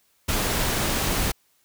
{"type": "noise", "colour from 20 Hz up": "pink", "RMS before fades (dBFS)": -24, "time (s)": [0.28, 1.32], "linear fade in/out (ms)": 10, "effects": ["white hiss -65 dBFS RMS until 1.64 s"]}